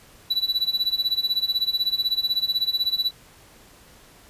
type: tone with tremolo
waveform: triangle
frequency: 3951 Hz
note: B7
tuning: in tune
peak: -16 dBFS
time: 0.3-3.11 s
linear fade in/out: 10 ms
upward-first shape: sine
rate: 16 Hz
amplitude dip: 90%
effects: pink hiss -51 dBFS RMS until 4.29 s + resampled to 32000 Hz